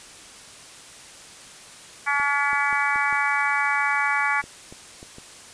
harmonic tone, 284.7 Hz, C#4, 46 cents sharp, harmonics 3 / 4 / 5 / 6 / 7 / 8, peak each -27 / -27 / -27 / -27 / -27 / -27 dBFS, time 2.06-4.42 s, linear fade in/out 20 ms
clicks, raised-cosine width 2 ms, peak -28 dBFS, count 9, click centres 2.199 / 2.531 / 2.728 / 2.959 / 3.127 / 4.44 / 4.725 / 5.029 / 5.184 s
effects white hiss -44 dBFS RMS until 5.53 s + resampled to 22050 Hz

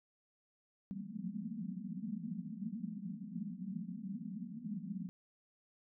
pink band-pass noise, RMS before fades -43 dBFS, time 0.91-5.09 s, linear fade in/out 0 ms, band 170 to 240 Hz, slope 96 dB/octave, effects none

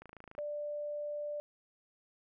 click train, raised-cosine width 0.5 ms, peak -35 dBFS, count 11, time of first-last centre 0.02-0.388 s, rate 27.2 Hz
sine tone, 590 Hz, D5, 8 cents sharp, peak -36 dBFS, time 0.38-1.4 s, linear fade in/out 0 ms
effects none

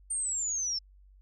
sine linear sweep, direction down, 8870 to 5274 Hz, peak -29 dBFS, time 0.1-0.79 s, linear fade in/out 10 ms, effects added 48 Hz sine -54 dBFS peak until 1.21 s

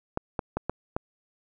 clicks, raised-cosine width 1 ms, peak -13 dBFS, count 5, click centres 0.174 / 0.392 / 0.57 / 0.696 / 0.965 s, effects none

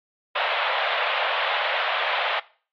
pink band-pass noise, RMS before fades -24 dBFS, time 0.35-2.4 s, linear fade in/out 10 ms, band 550 to 3600 Hz, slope 48 dB/octave, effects noise-tail reverb RT60 0.4 s tail -19 dB re dry + MP3 48 kbps

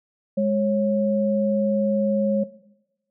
sine tone pair together, 206.8 / 548 Hz, G#3 / C#5, -7 / -20 cents, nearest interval octave + perfect fourth, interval 1687 cents, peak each -21 dBFS, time 0.37-2.44 s, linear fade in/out 10 ms, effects noise-tail reverb RT60 0.9 s tail -17 dB re dry

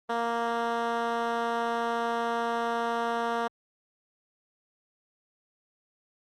10% pulse tone with band-pass filter, 233.1 Hz, A#3, in tune, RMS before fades -29 dBFS, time 0.09-3.48 s, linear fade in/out 10 ms, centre 790 Hz, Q 0.6, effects Opus 24 kbps

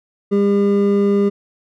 triangle tone pair together, 201.2 / 402.4 Hz, G3 / G4, +45 / +45 cents, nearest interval octave, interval 1200 cents, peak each -13 dBFS, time 0.31-1.3 s, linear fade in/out 20 ms, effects none

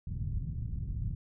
white low-pass noise, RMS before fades -35 dBFS, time 0.07-1.15 s, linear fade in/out 5 ms, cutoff 130 Hz, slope 24 dB/octave, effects none

